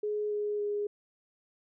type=tone with pitch steps; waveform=sine; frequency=420 / 416.4 / 412.8 Hz; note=G#4 / G#4 / G#4; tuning=+19 / +5 / -10 cents; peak=-29 dBFS; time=0.03-0.87 s; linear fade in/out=5 ms; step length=280 ms; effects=none